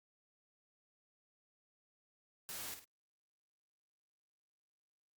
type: noise with echo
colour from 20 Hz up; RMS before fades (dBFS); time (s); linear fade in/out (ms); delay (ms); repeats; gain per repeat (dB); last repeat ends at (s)
white; -45; 2.49-2.74; 0; 52; 2; -8; 2.844
effects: Opus 48 kbps